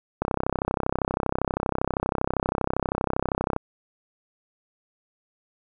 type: click train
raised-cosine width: 1 ms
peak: -9 dBFS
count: 110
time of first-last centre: 0.22-3.564 s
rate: 32.6 Hz
effects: none